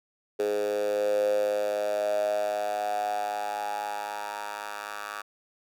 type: tone with high-pass filter sweep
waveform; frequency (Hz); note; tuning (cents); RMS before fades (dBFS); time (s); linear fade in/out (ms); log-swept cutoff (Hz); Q
10% pulse; 103.83; G#2; 0; -29; 0.39-5.22; 10; 440 to 1100; 9.4
effects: none